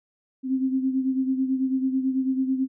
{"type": "beating tone pair", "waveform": "sine", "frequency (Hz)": [261.6, 270.7], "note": ["C4", "C#4"], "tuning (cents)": [0, -41], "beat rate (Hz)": 9.1, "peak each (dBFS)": [-22, -29], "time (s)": [0.43, 2.68], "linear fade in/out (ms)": 50, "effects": []}